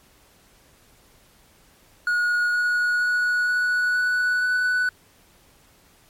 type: tone with pitch steps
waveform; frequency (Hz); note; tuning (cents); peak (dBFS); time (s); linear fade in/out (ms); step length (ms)
triangle; 1447 / 1455.4 / 1463.8 / 1472.3 / 1480.8 / 1489.4; F#6 / F#6 / F#6 / F#6 / F#6 / F#6; -39 / -29 / -19 / -9 / +1 / +11; -17; 2.07-4.89; 2; 470
effects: pink hiss -56 dBFS RMS until 6.09 s + MP3 64 kbps